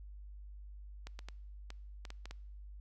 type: clicks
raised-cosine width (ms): 0.2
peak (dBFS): -29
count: 8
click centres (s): 1.07 / 1.191 / 1.286 / 1.704 / 2.052 / 2.104 / 2.256 / 2.31
effects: noise-tail reverb RT60 0.8 s tail -23 dB re dry + added 50 Hz sine -47 dBFS peak until 2.8 s